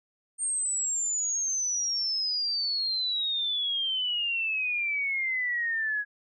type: exponential sweep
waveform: sine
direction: down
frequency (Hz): 8750 to 1661.2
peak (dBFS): -26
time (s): 0.38-6.05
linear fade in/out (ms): 50
effects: none